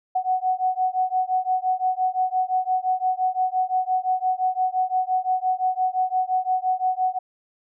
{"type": "beating tone pair", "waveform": "sine", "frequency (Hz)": [740, 745.8], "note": ["F#5", "F#5"], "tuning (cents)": [0, 14], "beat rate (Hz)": 5.8, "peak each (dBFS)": -23, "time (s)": [0.15, 7.19], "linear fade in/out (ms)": 10, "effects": []}